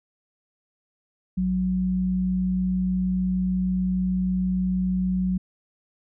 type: tone pair together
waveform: sine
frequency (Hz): 58.18 / 184.7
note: A#1 / F#3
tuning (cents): -3 / -3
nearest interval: octave + minor sixth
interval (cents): 2000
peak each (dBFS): -32 / -21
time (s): 1.37-5.38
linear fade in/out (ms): 10
effects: none